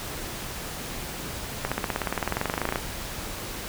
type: accelerating click train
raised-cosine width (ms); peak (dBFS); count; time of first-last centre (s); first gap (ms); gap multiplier
0.5; -10; 24; 1.65-2.758; 66; 0.97
effects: pink hiss -35 dBFS RMS until 3.68 s